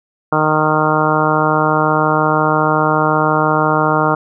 harmonic tone, 154.4 Hz, D#3, 13 cents flat, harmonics 1 / 2 / 3 / 4 / 5 / 6 / 7 / 8 / 9, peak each -20 / -20 / -20 / -20 / -20 / -20 / -20 / -20 / -20 dBFS, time 0.32-4.15 s, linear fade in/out 5 ms, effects none

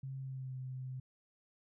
sine tone with pitch glide, 134 to 129.51 Hz, C3 to C3, +42 to -17 cents, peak -40 dBFS, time 0.03-1 s, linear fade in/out 5 ms, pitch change -59 cents, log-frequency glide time 0.18-0.56 s, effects none

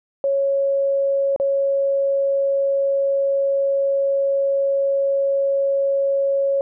sine tone with dropouts, 552 Hz, C#5, 7 cents flat, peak -16 dBFS, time 0.24-6.61 s, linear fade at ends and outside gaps 1 ms, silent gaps 1.362-1.399 s, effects none

